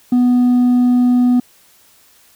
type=tone with hard clipping; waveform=triangle; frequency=246.9 Hz; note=B3; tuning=in tune; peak=-8 dBFS; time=0.12-1.4 s; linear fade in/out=5 ms; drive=1 dB; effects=white hiss -50 dBFS RMS until 2.35 s